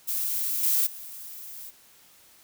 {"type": "noise with level steps", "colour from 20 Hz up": "violet", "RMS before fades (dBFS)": [-28, -23, -41], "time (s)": [0.07, 1.71], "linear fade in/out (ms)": 20, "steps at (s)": [0.63, 0.86], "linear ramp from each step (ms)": 10, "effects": ["white hiss -56 dBFS RMS until 2.43 s"]}